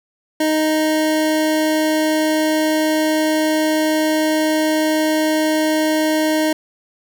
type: tone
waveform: 25% pulse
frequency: 311.1 Hz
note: D#4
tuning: in tune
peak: -11 dBFS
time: 0.4-6.53 s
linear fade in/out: 5 ms
effects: none